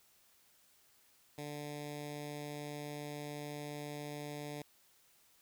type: tone with notch filter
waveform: 10% pulse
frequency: 147.1 Hz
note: D3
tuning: 3 cents sharp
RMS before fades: -44 dBFS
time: 1.38-4.62 s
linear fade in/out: 2 ms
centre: 1200 Hz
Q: 1.4
effects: white hiss -68 dBFS RMS until 5.41 s